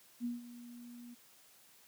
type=tone with ADSR envelope; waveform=sine; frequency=240 Hz; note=B3; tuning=49 cents flat; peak=-33 dBFS; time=0.2-1.15 s; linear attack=47 ms; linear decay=160 ms; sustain=-15 dB; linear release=18 ms; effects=white hiss -63 dBFS RMS until 1.87 s + high-pass 100 Hz 12 dB/octave